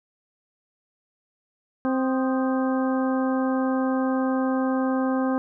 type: harmonic tone with a mistuned harmonic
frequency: 261.6 Hz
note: C4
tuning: in tune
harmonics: 1 / 2 / 3 / 4 / 5 / 6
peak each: -22 / -28 / -32 / -34 / -36 / -38 dBFS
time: 1.85-5.38 s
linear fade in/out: 0 ms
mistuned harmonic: 5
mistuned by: -87 cents
effects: none